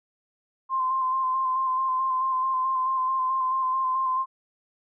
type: tone with vibrato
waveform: sine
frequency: 1044 Hz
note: C6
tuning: 4 cents flat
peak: -22 dBFS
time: 0.69-4.26 s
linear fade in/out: 50 ms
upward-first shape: square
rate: 4.6 Hz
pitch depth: 20 cents each way
effects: none